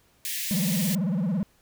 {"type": "high-pass noise", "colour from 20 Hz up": "white", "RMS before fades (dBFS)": -31, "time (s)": [0.25, 0.95], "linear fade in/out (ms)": 0, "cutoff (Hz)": 1700, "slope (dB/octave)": 96}
{"type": "tone with vibrato", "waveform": "triangle", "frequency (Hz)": 185, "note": "F#3", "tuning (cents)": 0, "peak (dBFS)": -21, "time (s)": [0.51, 1.43], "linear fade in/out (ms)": 0, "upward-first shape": "sine", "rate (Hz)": 18, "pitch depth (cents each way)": 250}
{"effects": ["pink hiss -63 dBFS RMS until 1.61 s"]}